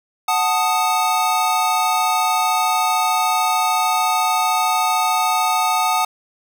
square chord, D# diminished, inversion first, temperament equal, 740 / 880 / 1244.5 Hz, F#5 / A5 / D#6, 0 / 0 / 0 cents, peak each -21 dBFS, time 0.28-6.05 s, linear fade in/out 5 ms, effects none

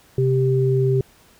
sine tone pair together, 130.81 / 392 Hz, C3 / G4, 0 / 0 cents, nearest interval octave + perfect fifth, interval 1900 cents, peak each -17 / -19 dBFS, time 0.18-1.01 s, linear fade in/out 2 ms, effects pink hiss -53 dBFS RMS until 1.39 s

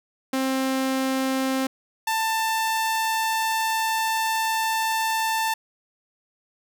sawtooth tone pair in turn, 264.4 / 889.3 Hz, C4 / A5, +18 / +18 cents, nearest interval octave + major sixth, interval 2100 cents, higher second, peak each -18 dBFS, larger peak neither, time 0.33-1.67 / 2.07-5.54 s, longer second, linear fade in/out 5 ms, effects none

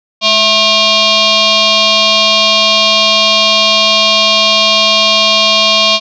sine tone with frequency modulation, 210.3 Hz, G#3, 22 cents sharp, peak -6 dBFS, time 0.21-6 s, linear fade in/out 50 ms, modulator 868 Hz, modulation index 5.2, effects none

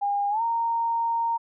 sine tone with pitch glide, 810 to 925.1 Hz, G#5 to A#5, -43 to -13 cents, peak -22 dBFS, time 0.01-1.38 s, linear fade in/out 20 ms, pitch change +230 cents, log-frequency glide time 0.3-0.42 s, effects none

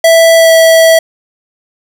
square tone with pitch glide, 659 to 652.9 Hz, E5 to E5, -1 to -17 cents, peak -3 dBFS, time 0.04-0.99 s, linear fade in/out 5 ms, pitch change -16 cents, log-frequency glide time 0.36-0.52 s, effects none

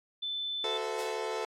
sine tone, 3520 Hz, A7, in tune, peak -32 dBFS, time 0.22-0.78 s, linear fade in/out 10 ms
30% pulse chord, F# half-diminished seventh, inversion none, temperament equal with one note detuned, 370 / 440 / 513.7 / 659.3 Hz, F#4 / A4 / C5 / E5, 0 / 0 / -32 / 0 cents, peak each -38 / -32 / -37 / -38 dBFS, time 0.64-1.45 s, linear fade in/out 2 ms
blue noise with exponential decay, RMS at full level -35 dBFS, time 0.99-1.32 s, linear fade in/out 0 ms, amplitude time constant 71 ms
effects low-pass 7000 Hz 12 dB/octave + AAC 64 kbps

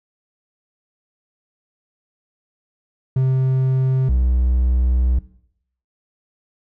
triangle tone pair in turn, 131 / 62.36 Hz, C3 / B1, +2 / +17 cents, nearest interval octave + minor second, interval 1285 cents, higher first, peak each -12 dBFS, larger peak neither, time 3.16-4.09 / 4.09-5.19 s, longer second, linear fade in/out 5 ms, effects noise-tail reverb RT60 0.7 s tail -18 dB re dry

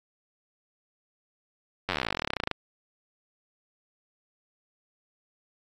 slowing click train, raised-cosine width 0.3 ms, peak -11 dBFS, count 30, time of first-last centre 1.89-2.513 s, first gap 10 ms, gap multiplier 1.05, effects AAC 48 kbps

